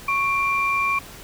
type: tone pair together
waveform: sine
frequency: 1106 / 2369 Hz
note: C#6 / D7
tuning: -4 / +14 cents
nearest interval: octave + minor second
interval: 1318 cents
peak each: -21 dBFS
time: 0.08-0.99 s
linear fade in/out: 5 ms
effects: tanh soft clip ceiling -11 dBFS + pink hiss -41 dBFS RMS until 1.23 s